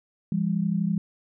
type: tone pair together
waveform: sine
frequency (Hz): 170 / 202.2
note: F3 / G#3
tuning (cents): -46 / -46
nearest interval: minor third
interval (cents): 300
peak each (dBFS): -25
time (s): 0.32-0.98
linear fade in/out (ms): 2
effects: none